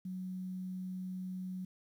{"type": "tone with quantisation", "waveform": "sine", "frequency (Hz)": 185, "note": "F#3", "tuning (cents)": 0, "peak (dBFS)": -38, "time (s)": [0.05, 1.65], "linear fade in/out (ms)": 5, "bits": 11, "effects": []}